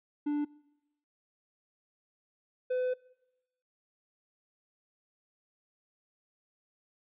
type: tone pair in turn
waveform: triangle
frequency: 293.7 / 505.3 Hz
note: D4 / B4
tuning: 0 / +40 cents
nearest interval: major sixth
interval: 940 cents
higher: second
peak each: -26 dBFS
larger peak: neither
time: 0.26-0.45 / 2.7-2.94 s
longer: second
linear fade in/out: 10 ms
effects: noise-tail reverb RT60 0.9 s tail -23 dB re dry + resampled to 8000 Hz